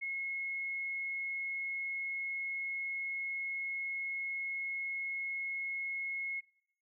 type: tone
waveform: sine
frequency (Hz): 2171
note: C#7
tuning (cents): -37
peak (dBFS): -35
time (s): 0.01-6.41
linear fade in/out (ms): 20
effects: noise-tail reverb RT60 0.7 s tail -20 dB re dry